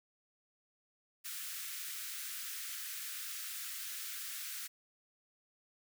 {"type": "high-pass noise", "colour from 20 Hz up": "white", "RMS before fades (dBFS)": -43, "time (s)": [1.24, 4.68], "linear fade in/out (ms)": 20, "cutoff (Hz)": 1300, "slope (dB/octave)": 48, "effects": []}